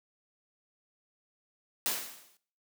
white noise with exponential decay, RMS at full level -28 dBFS, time 1.86-2.37 s, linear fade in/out 0 ms, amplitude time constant 110 ms, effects noise-tail reverb RT60 0.5 s tail -18 dB re dry + high-pass 200 Hz 12 dB/octave

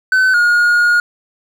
triangle tone pair in turn, 1519 / 1433.7 Hz, F#6 / F6, +45 / +45 cents, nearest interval minor second, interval 100 cents, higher first, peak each -7 dBFS, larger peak neither, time 0.12-0.34 / 0.34-1 s, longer second, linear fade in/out 2 ms, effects none

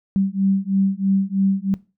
sine beating tone pair, 192.8 / 195.9 Hz, G3 / G3, -28 / -1 cents, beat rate 3.1 Hz, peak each -20 dBFS, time 0.16-1.74 s, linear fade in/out 0 ms, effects noise-tail reverb RT60 0.3 s tail -20 dB re dry

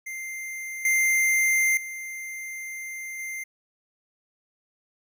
square tone with level steps, 2093 Hz, C7, in tune, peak -33 / -20 / -34 / -32 dBFS, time 0.06-3.44 s, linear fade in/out 10 ms, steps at 0.85 / 1.77 / 3.19 s, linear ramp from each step 2 ms, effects none

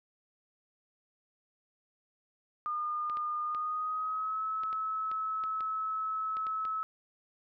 sine tone with pitch glide, 1216 to 1295.8 Hz, D#6 to E6, -40 to -30 cents, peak -31 dBFS, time 2.66-6.83 s, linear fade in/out 0 ms, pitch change +110 cents, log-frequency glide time 3.42-4.43 s
clicks, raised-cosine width 0.3 ms, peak -31 dBFS, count 11, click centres 3.098 / 3.171 / 3.548 / 4.635 / 4.729 / 5.115 / 5.438 / 5.607 / 6.369 / 6.468 / 6.652 s
effects none

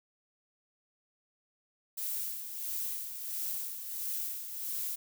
violet noise with tremolo, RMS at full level -35 dBFS, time 1.97-4.96 s, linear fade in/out 10 ms, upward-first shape sine, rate 1.5 Hz, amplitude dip 55%, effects none

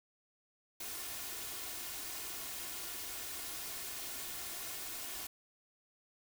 white noise with comb filter, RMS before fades -43 dBFS, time 0.8-5.27 s, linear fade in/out 5 ms, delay 2.8 ms, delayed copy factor +0.5, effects none

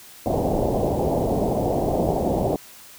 white low-pass noise, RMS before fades -22 dBFS, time 0.26-2.56 s, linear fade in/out 0 ms, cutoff 770 Hz, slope 48 dB/octave, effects white hiss -45 dBFS RMS until 2.98 s

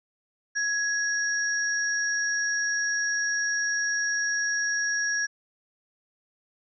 sine tone pair together, 1671 / 5645 Hz, G#6 / F8, +10 / +18 cents, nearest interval octave + major sixth, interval 2108 cents, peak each -25 / -30 dBFS, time 0.55-5.27 s, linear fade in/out 20 ms, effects none

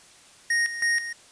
square tone with tremolo, 1864.7 Hz, A#6, in tune, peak -21 dBFS, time 0.5-1.13 s, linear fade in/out 5 ms, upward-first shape square, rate 3.1 Hz, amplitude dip 70%, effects white hiss -52 dBFS RMS until 1.31 s + resampled to 22050 Hz

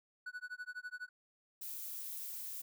triangle tone with tremolo, 1480 Hz, F#6, in tune, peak -38 dBFS, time 0.26-1.09 s, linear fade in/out 5 ms, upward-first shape sine, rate 12 Hz, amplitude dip 100%
violet noise, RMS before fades -44 dBFS, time 1.61-2.62 s, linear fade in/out 10 ms
effects none

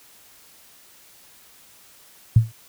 sine tone with exponential decay, 112.4 Hz, A2, 37 cents sharp, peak -6 dBFS, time 2.36-2.52 s, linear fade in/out 5 ms, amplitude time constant 34 ms, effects white hiss -51 dBFS RMS until 2.68 s

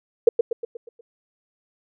sine tone with echo, 466.2 Hz, A#4, in tune, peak -7 dBFS, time 0.27-0.29 s, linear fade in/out 5 ms, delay 120 ms, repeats 6, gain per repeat -6 dB, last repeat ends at 1.01 s, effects none

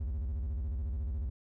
triangle tone with vibrato, 67.1 Hz, C2, 44 cents sharp, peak -30 dBFS, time 0-1.3 s, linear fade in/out 10 ms, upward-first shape square, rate 14 Hz, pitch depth 260 cents each way, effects none

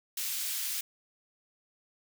white high-pass noise, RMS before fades -34 dBFS, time 0.17-0.81 s, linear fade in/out 5 ms, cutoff 2300 Hz, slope 12 dB/octave, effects none

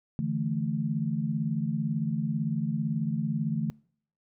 sine chord, D suspended second, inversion none, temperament equal, 146.83 / 164.81 / 220 Hz, D3 / E3 / A3, 0 / 0 / 0 cents, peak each -31 dBFS, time 0.19-3.7 s, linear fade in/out 0 ms, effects noise-tail reverb RT60 0.6 s tail -26 dB re dry

